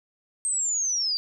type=linear sweep; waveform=sine; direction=down; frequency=8410 to 4638 Hz; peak=-23 dBFS; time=0.45-1.17 s; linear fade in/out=0 ms; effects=none